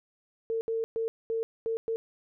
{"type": "tone bursts at uneven times", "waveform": "sine", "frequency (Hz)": 452, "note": "A4", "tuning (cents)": 47, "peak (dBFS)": -27, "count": 6, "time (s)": [[0.5, 0.61], [0.68, 0.84], [0.96, 1.08], [1.3, 1.43], [1.66, 1.77], [1.88, 1.96]], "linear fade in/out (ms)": 0, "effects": []}